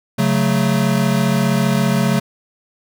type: chord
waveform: square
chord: F# minor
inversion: second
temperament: equal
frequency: 138.59 / 185 / 220 Hz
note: C#3 / F#3 / A3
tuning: 0 / 0 / 0 cents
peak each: -19 dBFS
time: 0.18-2.2 s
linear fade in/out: 10 ms
effects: none